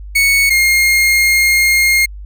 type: tone pair in turn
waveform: 40% pulse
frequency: 2217 / 2133 Hz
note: C#7 / C7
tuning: 0 / +33 cents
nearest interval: minor second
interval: 67 cents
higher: first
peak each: -8 dBFS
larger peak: neither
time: 0.15-0.5 / 0.5-2.06 s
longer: second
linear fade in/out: 10 ms
effects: added 50 Hz sine -27 dBFS peak until 2.25 s